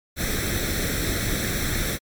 pink noise with comb filter, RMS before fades -25 dBFS, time 0.16-1.99 s, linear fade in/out 50 ms, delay 0.52 ms, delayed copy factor +0.75, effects MP3 96 kbps

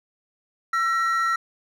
triangle tone pair together, 1342.5 / 1894 Hz, E6 / A#6, +31 / +27 cents, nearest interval tritone, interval 596 cents, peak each -19 / -25 dBFS, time 0.73-1.36 s, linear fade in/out 5 ms, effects none

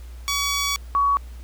10% pulse / sine tone pair in turn, 1132 / 1124.8 Hz, C#6 / C#6, +36 / +25 cents, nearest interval unison, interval 11 cents, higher first, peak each -13 / -16 dBFS, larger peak first, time 0.28-0.76 / 0.95-1.17 s, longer first, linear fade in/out 0 ms, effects added 60 Hz sine -35 dBFS peak until 1.43 s + pink hiss -52 dBFS RMS until 1.43 s

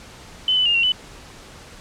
sine tone with pitch steps, 3031 / 2997 / 2823 / 2744 / 2998 Hz, F#7 / F#7 / F7 / F7 / F#7, +41 / +22 / +18 / -31 / +22 cents, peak -15 dBFS, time 0.48-0.92 s, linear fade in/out 2 ms, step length 88 ms, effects pink hiss -42 dBFS RMS until 1.8 s + low-pass 8000 Hz 12 dB/octave

